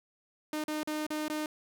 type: tone with dropouts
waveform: sawtooth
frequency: 305.5 Hz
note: D#4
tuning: 32 cents flat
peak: -28 dBFS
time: 0.53-1.46 s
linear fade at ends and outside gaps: 2 ms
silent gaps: 0.64-0.681 / 0.832-0.874 / 1.066-1.104 / 1.282-1.299 s
effects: none